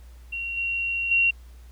sine tone with level steps, 2747 Hz, F7, 29 cents flat, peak -28 / -24 / -17 dBFS, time 0.32-1.31 s, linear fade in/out 10 ms, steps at 0.57 / 1.11 s, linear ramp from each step 5 ms, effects added 60 Hz sine -43 dBFS peak until 1.71 s + pink hiss -59 dBFS RMS until 1.71 s

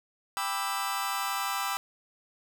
sawtooth chord, E minor seventh, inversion first, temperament just, 791.1 / 988.9 / 1186.7 / 1318.5 Hz, G5 / B5 / D6 / E6, +16 / +2 / +18 / 0 cents, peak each -31 / -31 / -31 / -31 dBFS, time 0.37-1.77 s, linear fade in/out 0 ms, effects none

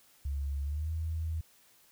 sine tone with pitch glide, 70 to 80.41 Hz, C#2 to E2, +18 to -42 cents, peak -31 dBFS, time 0.25-1.41 s, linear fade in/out 5 ms, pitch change +240 cents, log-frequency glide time 0.63-0.91 s, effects white hiss -63 dBFS RMS until 1.91 s

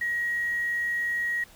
sine tone with quantisation, 1897 Hz, A#6, 30 cents sharp, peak -25 dBFS, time 0.01-1.44 s, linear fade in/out 5 ms, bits 8, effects pink hiss -53 dBFS RMS until 1.55 s

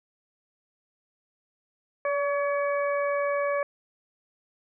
harmonic tone with a mistuned harmonic, 566 Hz, C#5, 36 cents sharp, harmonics 1 / 2 / 3 / 4, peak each -25 / -31 / -35 / -37 dBFS, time 2.05-3.63 s, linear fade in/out 2 ms, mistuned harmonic 1, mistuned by +18 cents, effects none

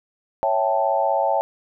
sine chord, A dominant seventh, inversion first, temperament equal, 554.4 / 659.3 / 784 / 880 Hz, C#5 / E5 / G5 / A5, 0 / 0 / 0 / 0 cents, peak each -23 dBFS, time 0.43-1.41 s, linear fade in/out 0 ms, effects none

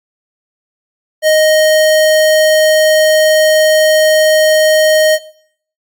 square tone, 622.3 Hz, D#5, in tune, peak -7 dBFS, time 1.22-5.19 s, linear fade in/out 50 ms, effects noise-tail reverb RT60 0.6 s tail -18 dB re dry + AAC 64 kbps

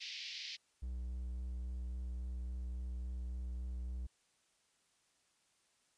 white band-pass noise, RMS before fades -46 dBFS, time 0-0.57 s, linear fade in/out 20 ms, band 2100 to 5200 Hz, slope 48 dB/octave
triangle tone with vibrato, 61.74 Hz, B1, in tune, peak -37 dBFS, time 0.82-4.07 s, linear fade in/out 10 ms, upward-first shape sine, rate 3.6 Hz, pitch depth 16 cents each way
effects white hiss -75 dBFS RMS until 5.97 s + resampled to 22050 Hz

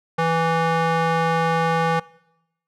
square tone with band-pass filter, 164.81 Hz, E3, in tune, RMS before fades -20 dBFS, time 0.18-2 s, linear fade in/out 10 ms, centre 1000 Hz, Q 0.98, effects noise-tail reverb RT60 0.9 s tail -23 dB re dry

